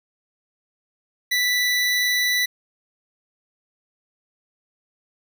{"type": "tone", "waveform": "25% pulse", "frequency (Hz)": 1975.5, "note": "B6", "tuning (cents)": 0, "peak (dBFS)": -15, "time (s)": [1.31, 2.46], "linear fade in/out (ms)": 10, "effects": []}